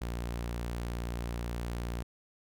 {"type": "tone", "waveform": "sawtooth", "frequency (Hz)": 58.9, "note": "A#1", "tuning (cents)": 19, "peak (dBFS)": -30, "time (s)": [0.01, 2.03], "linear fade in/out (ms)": 10, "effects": []}